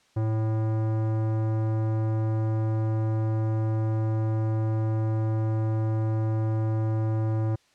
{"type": "tone with tanh clipping", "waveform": "sine", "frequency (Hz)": 110, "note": "A2", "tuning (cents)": 0, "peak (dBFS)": -25, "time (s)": [0.16, 7.56], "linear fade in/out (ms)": 10, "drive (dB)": 17, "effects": ["white hiss -63 dBFS RMS until 7.74 s", "low-pass 6000 Hz 12 dB/octave"]}